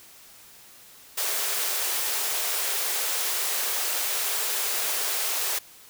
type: high-pass noise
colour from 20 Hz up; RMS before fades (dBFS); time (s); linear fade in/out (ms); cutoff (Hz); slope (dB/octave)
white; -27; 1.17-5.59; 10; 360; 96
effects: white hiss -50 dBFS RMS until 5.89 s